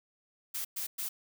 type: noise bursts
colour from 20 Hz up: blue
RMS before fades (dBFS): -36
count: 3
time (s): 0.54-1.09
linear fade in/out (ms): 10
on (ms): 110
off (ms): 110
effects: none

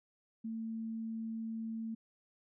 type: tone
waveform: sine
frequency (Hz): 224.4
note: A3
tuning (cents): +34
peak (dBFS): -37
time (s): 0.44-1.95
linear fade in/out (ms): 10
effects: none

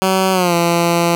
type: tone with pitch glide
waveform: 10% pulse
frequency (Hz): 189.3 to 170.61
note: F#3 to F3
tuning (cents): +40 to -40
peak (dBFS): -4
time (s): 0.02-1.15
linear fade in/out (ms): 0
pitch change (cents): -180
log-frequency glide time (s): 0.32-0.54
effects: none

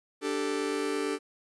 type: chord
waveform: 45% pulse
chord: D suspended fourth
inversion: none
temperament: just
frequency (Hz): 293.7 / 391.6 / 440.5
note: D4 / G4 / A4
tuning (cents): 0 / -2 / +2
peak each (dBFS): -33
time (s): 0.21-1.19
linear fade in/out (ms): 50
effects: resampled to 24000 Hz + 11-bit

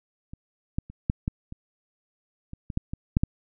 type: clicks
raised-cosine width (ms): 5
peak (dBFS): -27 / -13 / -29 / -10 / -13 / -25 / -25 / -21 / -12 / -19 / -7 / -9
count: 12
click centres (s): 0.335 / 0.785 / 0.9 / 1.099 / 1.279 / 1.524 / 2.534 / 2.702 / 2.774 / 2.935 / 3.169 / 3.235
effects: none

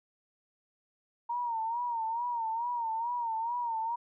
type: tone with vibrato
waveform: sine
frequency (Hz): 930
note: A#5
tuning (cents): -4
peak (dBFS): -30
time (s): 1.29-3.96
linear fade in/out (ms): 10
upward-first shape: sine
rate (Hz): 2.3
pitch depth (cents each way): 83
effects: none

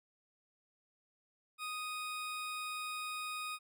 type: tone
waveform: 20% pulse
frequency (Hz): 1244.5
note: D#6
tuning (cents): 0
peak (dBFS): -34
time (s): 1.58-3.59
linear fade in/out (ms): 50
effects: none

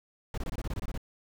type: noise bursts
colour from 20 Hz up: brown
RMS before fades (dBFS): -33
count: 11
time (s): 0.34-0.977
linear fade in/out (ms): 2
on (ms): 37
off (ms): 23
effects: none

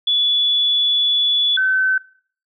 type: tone pair in turn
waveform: sine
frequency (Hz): 3430 / 1527.9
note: A7 / G6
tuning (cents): -45 / -45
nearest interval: octave + major second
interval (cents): 1400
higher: first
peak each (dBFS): -14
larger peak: neither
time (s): 0.07-1.57 / 1.57-1.98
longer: first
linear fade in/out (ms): 5
effects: noise-tail reverb RT60 0.5 s tail -20 dB re dry

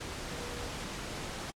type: tone in noise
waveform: sine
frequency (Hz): 482.7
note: B4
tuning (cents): -40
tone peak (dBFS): -46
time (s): 0.3-0.68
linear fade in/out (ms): 10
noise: pink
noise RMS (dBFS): -40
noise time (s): 0-1.51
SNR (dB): -9
effects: low-pass 8000 Hz 12 dB/octave + AAC 64 kbps

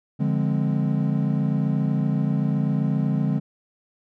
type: chord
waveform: triangle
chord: D half-diminished seventh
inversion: none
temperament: equal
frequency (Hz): 146.83 / 174.61 / 207.7 / 261.6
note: D3 / F3 / Ab3 / C4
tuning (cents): 0 / 0 / 0 / 0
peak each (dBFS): -21 / -25 / -23 / -27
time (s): 0.19-3.4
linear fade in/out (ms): 20
effects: none

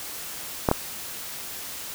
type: clicks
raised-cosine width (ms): 1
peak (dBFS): -4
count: 2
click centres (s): 0.688 / 0.714
effects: white hiss -36 dBFS RMS until 1.94 s

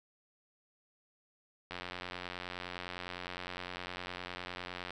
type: click train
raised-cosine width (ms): 0.3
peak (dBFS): -24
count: 288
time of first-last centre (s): 1.71-4.906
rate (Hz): 89.8
effects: none

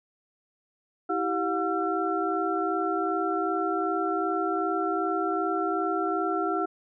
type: tone cluster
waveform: sine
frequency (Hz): 325.6 / 388.2 / 720 / 1352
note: E4 / G4 / F#5 / E6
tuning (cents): -21 / -17 / -47 / +43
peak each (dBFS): -30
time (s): 1.09-6.66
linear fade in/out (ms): 10
effects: none

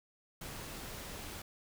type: noise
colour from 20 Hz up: pink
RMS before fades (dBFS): -45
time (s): 0.41-1.42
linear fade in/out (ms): 5
effects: none

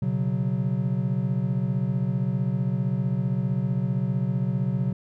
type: chord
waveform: triangle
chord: B suspended second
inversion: none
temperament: just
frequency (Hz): 123.47 / 138.9 / 185.21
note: B2 / C#3 / F#3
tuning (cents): 0 / +4 / +2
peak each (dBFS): -25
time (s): 0.02-4.93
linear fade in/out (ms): 5
effects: none

